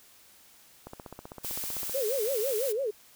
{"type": "click train", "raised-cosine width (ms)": 1, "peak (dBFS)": -27, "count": 17, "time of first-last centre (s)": [0.87, 1.896], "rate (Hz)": 15.6}
{"type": "noise", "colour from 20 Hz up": "blue", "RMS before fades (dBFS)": -35, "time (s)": [1.43, 2.73], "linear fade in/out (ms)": 20}
{"type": "tone with vibrato", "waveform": "sine", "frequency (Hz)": 482.9, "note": "B4", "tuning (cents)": -39, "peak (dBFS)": -27, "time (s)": [1.94, 2.91], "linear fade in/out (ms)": 10, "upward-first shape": "sine", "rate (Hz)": 6, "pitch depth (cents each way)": 260}
{"effects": ["white hiss -57 dBFS RMS until 3.15 s"]}